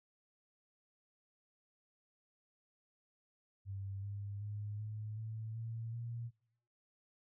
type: tone with pitch steps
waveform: sine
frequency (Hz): 98 / 100.99 / 104.07 / 107.24 / 110.51 / 113.88 / 117.35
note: G2 / G#2 / G#2 / A2 / A2 / A#2 / A#2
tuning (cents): 0 / -48 / +4 / -44 / +8 / -40 / +12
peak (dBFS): -40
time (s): 3.65-6.31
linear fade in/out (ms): 50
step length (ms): 380
effects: noise-tail reverb RT60 0.7 s tail -23 dB re dry